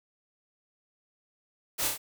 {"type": "noise with echo", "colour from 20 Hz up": "white", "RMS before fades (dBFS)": -30, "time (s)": [1.78, 1.89], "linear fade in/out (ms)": 20, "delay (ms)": 30, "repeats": 3, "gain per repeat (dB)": -3, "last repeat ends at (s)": 1.98, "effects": []}